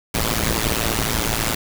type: noise with amplitude modulation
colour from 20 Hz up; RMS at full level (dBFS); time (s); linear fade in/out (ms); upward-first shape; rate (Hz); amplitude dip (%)
pink; -17; 0.14-1.55; 5; sine; 112; 100
effects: none